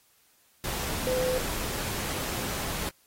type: tone in noise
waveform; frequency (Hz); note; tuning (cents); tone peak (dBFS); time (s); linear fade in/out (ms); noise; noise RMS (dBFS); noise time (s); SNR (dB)
sine; 509; C5; -48; -25; 1.07-1.38; 0; pink; -33; 0.64-2.89; +5
effects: white hiss -64 dBFS RMS until 3.06 s + AAC 48 kbps